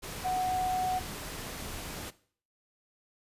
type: tone in noise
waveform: sine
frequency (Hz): 740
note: F#5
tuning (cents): 0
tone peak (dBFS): -27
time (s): 0.24-1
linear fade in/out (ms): 20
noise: pink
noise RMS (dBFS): -40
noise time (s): 0.02-2.11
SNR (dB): +10
effects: noise-tail reverb RT60 0.5 s tail -18 dB re dry + resampled to 32000 Hz